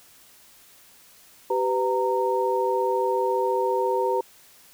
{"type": "tone cluster", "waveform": "sine", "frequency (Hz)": [386.6, 501, 923], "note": ["G4", "B4", "A#5"], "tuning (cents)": [-24, 25, -17], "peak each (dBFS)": -25, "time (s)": [1.5, 4.21], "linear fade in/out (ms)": 5, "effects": ["white hiss -53 dBFS RMS until 4.73 s"]}